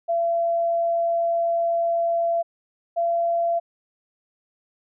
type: tone pair in turn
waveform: sine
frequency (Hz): 677 / 680.2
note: E5 / F5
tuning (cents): +46 / -46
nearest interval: unison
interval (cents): 8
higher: second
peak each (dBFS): -19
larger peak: neither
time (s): 0.08-2.43 / 2.96-3.6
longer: first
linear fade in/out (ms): 20
effects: none